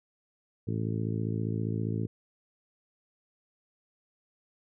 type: harmonic tone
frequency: 55 Hz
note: A1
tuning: in tune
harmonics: 2 / 3 / 4 / 5 / 6 / 7 / 8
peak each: -31 / -35 / -37 / -39 / -41 / -42 / -43 dBFS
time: 0.67-2.07 s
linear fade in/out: 10 ms
effects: none

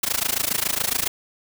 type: noise with amplitude modulation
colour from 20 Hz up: white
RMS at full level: -20 dBFS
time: 0.03-1.08 s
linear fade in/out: 5 ms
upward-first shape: sine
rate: 27.2 Hz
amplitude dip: 95%
effects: none

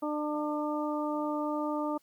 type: harmonic tone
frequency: 299.6 Hz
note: D4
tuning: 35 cents sharp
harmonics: 1 / 2 / 3 / 4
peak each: -32 / -35 / -37 / -38 dBFS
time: 0.02-1.98 s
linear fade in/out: 10 ms
effects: white hiss -69 dBFS RMS until 2.02 s + Opus 32 kbps

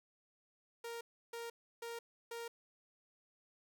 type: tone bursts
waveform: sawtooth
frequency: 466.2 Hz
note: A#4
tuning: in tune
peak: -39 dBFS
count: 4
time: 0.84-2.48 s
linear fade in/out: 5 ms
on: 170 ms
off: 320 ms
effects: none

